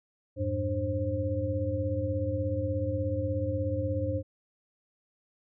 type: tone cluster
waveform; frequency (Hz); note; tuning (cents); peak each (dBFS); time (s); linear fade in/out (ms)
sine; 87.1 / 103.7 / 296.6 / 530; F2 / G#2 / D4 / C5; -4 / -2 / +17 / +22; -33 / -32 / -35 / -32; 0.36-4.23; 50
effects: none